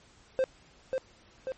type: tone with echo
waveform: triangle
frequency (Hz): 523.3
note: C5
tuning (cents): 0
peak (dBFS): -21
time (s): 0.39-0.44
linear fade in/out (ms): 0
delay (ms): 540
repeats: 2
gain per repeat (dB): -4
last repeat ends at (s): 1.52
effects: pink hiss -59 dBFS RMS until 1.57 s + MP3 32 kbps